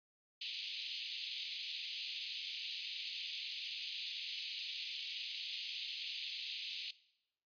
white band-pass noise, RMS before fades -44 dBFS, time 0.41-6.91 s, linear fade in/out 5 ms, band 2500 to 4600 Hz, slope 48 dB/octave, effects noise-tail reverb RT60 0.8 s tail -19 dB re dry + resampled to 11025 Hz

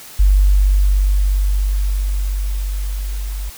sine tone with level ramp, 48.49 Hz, G1, 18 cents flat, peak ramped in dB -7 to -21 dBFS, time 0.19-3.5 s, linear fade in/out 10 ms, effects white hiss -37 dBFS RMS until 3.57 s

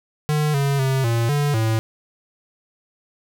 square tone with pitch steps, 150.9 / 139.6 / 133.3 / 116.1 / 145.2 / 111.4 Hz, D3 / C#3 / C3 / A#2 / D3 / A2, +47 / +13 / +33 / -7 / -19 / +22 cents, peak -18 dBFS, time 0.29-1.79 s, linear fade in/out 0 ms, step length 250 ms, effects none

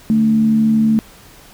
sine tone with frequency modulation, 220.9 Hz, A3, 7 cents sharp, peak -10 dBFS, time 0.1-0.99 s, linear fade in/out 0 ms, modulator 72.1 Hz, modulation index 0.3, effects pink hiss -43 dBFS RMS until 1.53 s

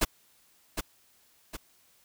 pink noise with echo, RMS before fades -24 dBFS, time 0.01-0.05 s, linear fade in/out 10 ms, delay 760 ms, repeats 2, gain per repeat -7 dB, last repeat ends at 1.57 s, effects white hiss -64 dBFS RMS until 2.04 s

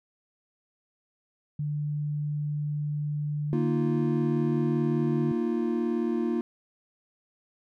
sine tone, 148.1 Hz, D3, 15 cents sharp, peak -27 dBFS, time 1.59-5.32 s, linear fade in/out 5 ms
triangle chord, Bb suspended fourth, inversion none, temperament equal, 233.1 / 311.1 / 349.2 Hz, Bb3 / Eb4 / F4, 0 / 0 / 0 cents, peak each -26 / -30 / -27 dBFS, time 3.53-6.41 s, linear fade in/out 0 ms
effects none

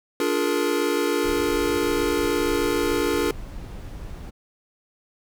square chord, Bb dominant seventh, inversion first, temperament just, 291.4 / 349.6 / 419.5 / 466.2 Hz, D4 / F4 / Ab4 / Bb4, -13 / +2 / +17 / 0 cents, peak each -27 dBFS, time 0.2-3.31 s, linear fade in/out 2 ms
brown noise, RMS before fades -35 dBFS, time 1.23-4.31 s, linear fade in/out 20 ms
effects none

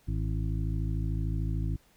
harmonic tone with a mistuned harmonic, 53.4 Hz, G#1, 49 cents sharp, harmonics 1 / 2 / 3 / 5 / 6, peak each -30 / -32 / -36 / -42 / -44 dBFS, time 0.07-1.77 s, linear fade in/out 20 ms, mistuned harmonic 6, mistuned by +44 cents, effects pink hiss -64 dBFS RMS until 1.96 s

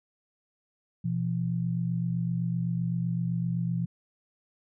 sine tone pair together, 123.1 / 170.92 Hz, B2 / F3, -5 / -37 cents, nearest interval tritone, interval 568 cents, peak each -30 / -28 dBFS, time 1.04-3.86 s, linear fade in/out 10 ms, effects none

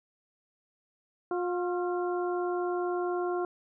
harmonic tone with a mistuned harmonic, 356 Hz, F4, 33 cents sharp, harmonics 1 / 2 / 3 / 4, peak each -29 / -35 / -39 / -41 dBFS, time 1.31-3.45 s, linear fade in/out 2 ms, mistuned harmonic 4, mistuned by -55 cents, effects none

